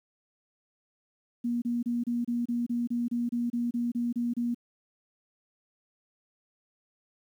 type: tone bursts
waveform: sine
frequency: 238.7 Hz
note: A#3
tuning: 41 cents sharp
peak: -26 dBFS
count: 15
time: 1.44-4.546 s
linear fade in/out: 10 ms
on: 180 ms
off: 29 ms
effects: 10-bit